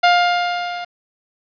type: tone with level ramp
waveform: sawtooth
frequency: 705 Hz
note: F5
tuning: 16 cents sharp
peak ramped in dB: -5 to -22 dBFS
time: 0.03-0.85 s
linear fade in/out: 10 ms
effects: resampled to 11025 Hz + 7-bit